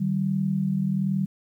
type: tone pair together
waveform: sine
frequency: 151.37 / 192.5 Hz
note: D#3 / G3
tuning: -47 / -31 cents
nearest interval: major third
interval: 416 cents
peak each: -27 / -23 dBFS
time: 0-1.26 s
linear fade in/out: 10 ms
effects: 10-bit